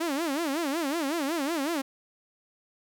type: tone with vibrato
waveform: sawtooth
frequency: 304.3 Hz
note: D#4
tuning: 38 cents flat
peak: -23 dBFS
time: 0-1.82 s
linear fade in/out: 10 ms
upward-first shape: sine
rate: 5.4 Hz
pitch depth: 220 cents each way
effects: none

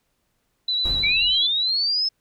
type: tone with vibrato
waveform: sine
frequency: 3951 Hz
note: B7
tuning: in tune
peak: -20 dBFS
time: 0.68-1.47 s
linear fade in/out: 5 ms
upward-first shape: triangle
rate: 9.4 Hz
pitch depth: 38 cents each way
type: noise with exponential decay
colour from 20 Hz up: brown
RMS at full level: -26 dBFS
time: 0.85-1.77 s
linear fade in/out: 1 ms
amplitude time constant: 200 ms
type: linear sweep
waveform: sine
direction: up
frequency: 2232 to 5270 Hz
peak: -19 dBFS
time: 1.03-2.09 s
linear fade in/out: 10 ms
effects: pink hiss -71 dBFS RMS until 2.2 s

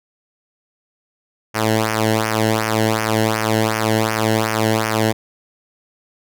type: tone with flanger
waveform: sawtooth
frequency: 110.1 Hz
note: A2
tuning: 2 cents sharp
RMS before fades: -18 dBFS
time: 1.54-5.13 s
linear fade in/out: 20 ms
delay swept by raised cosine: 0.25 to 0.85 ms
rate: 2.7 Hz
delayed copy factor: -0.85
effects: none

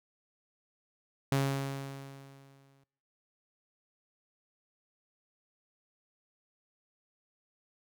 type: tone with exponential decay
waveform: sawtooth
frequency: 137.2 Hz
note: C#3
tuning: 17 cents flat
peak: -21 dBFS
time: 1.32-2.84 s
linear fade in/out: 2 ms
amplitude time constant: 330 ms
effects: noise-tail reverb RT60 0.8 s tail -24 dB re dry

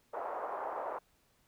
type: band-pass noise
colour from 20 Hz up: pink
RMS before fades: -39 dBFS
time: 0.13-0.99 s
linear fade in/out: 10 ms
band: 530 to 1100 Hz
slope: 24 dB/octave
effects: pink hiss -71 dBFS RMS until 1.47 s

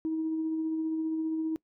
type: tone with tremolo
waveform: sine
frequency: 318.8 Hz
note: D#4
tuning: 42 cents sharp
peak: -26 dBFS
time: 0.05-1.56 s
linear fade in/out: 0 ms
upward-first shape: sine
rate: 15 Hz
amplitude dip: 25%
effects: noise-tail reverb RT60 0.1 s tail -23 dB re dry + tanh soft clip ceiling -23 dBFS

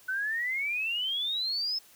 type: exponential sweep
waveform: sine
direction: up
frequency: 1494 to 5274 Hz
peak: -28 dBFS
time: 0.08-1.79 s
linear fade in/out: 10 ms
effects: white hiss -57 dBFS RMS until 1.95 s

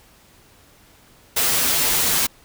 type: noise with comb filter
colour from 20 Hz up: white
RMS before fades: -19 dBFS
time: 1.36-2.27 s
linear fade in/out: 10 ms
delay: 9.6 ms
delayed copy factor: -0.7
effects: pink hiss -52 dBFS RMS until 2.44 s

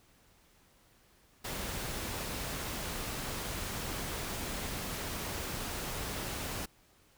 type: noise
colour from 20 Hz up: pink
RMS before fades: -38 dBFS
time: 1.44-6.66 s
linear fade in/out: 10 ms
effects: pink hiss -65 dBFS RMS until 7.17 s

